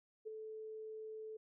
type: tone with ADSR envelope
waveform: sine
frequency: 436.4 Hz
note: A4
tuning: 14 cents flat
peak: -40 dBFS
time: 0.25-1.37 s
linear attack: 25 ms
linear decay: 9 ms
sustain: -5 dB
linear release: 7 ms
effects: none